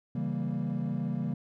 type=chord; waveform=triangle; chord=C# diminished seventh; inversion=none; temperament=equal; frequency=138.59 / 164.81 / 196 / 233.1 Hz; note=C#3 / E3 / G3 / Bb3; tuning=0 / 0 / 0 / 0 cents; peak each=-32 dBFS; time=0.15-1.34 s; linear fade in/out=5 ms; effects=tanh soft clip ceiling -22 dBFS